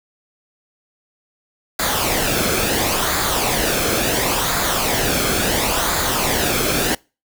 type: noise with flanger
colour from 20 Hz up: pink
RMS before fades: -19 dBFS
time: 1.79-6.95 s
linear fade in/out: 5 ms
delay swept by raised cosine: 0.35 to 1.07 ms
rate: 0.72 Hz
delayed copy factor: -0.55
effects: noise-tail reverb RT60 0.3 s tail -25 dB re dry